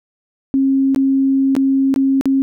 sine tone with dropouts, 270 Hz, C#4, 45 cents flat, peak -11 dBFS, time 0.54-2.42 s, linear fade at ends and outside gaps 0 ms, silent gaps 0.947-0.961 / 1.552-1.565 / 1.941-1.961 / 2.211-2.256 s, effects none

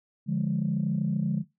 sine chord, D diminished, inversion none, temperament equal, 146.83 / 174.61 / 207.7 Hz, D3 / F3 / Ab3, 0 / 0 / 0 cents, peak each -28 dBFS, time 0.26-1.44 s, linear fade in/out 50 ms, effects noise-tail reverb RT60 0.2 s tail -18 dB re dry + tanh soft clip ceiling -17 dBFS

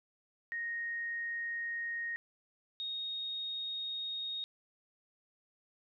sine tone pair in turn, 1864.7 / 3729 Hz, A#6 / A#7, 0 / 0 cents, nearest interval octave, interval 1200 cents, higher second, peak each -35 / -36 dBFS, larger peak first, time 0.52-2.16 / 2.8-4.44 s, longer neither, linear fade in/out 0 ms, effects none

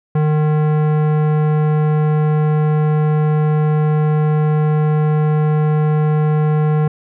sine tone with tanh clipping, 152.5 Hz, D#3, 34 cents flat, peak -14 dBFS, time 0.15-6.88 s, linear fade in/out 5 ms, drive 17 dB, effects none

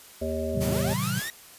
harmonic tone, 79.1 Hz, D#2, 29 cents sharp, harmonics 1 / 3 / 5 / 7 / 8, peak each -33 / -33 / -33 / -33 / -33 dBFS, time 0.21-0.94 s, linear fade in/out 10 ms
sine chord, A diminished seventh, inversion none, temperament just, 110 / 132 / 158.4 / 190.08 Hz, A2 / C3 / Eb3 / Gb3, 0 / +16 / +31 / +47 cents, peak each -33 / -31 / -34 / -30 dBFS, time 0.54-1.2 s, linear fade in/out 10 ms
white noise with tremolo, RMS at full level -34 dBFS, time 0.6-1.3 s, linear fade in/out 20 ms, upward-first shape sine, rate 7.1 Hz, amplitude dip 30%
sawtooth linear sweep, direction up, 42 to 1909 Hz, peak -29 dBFS, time 0.61-1.3 s, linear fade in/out 0 ms
effects white hiss -49 dBFS RMS until 1.58 s + resampled to 32000 Hz

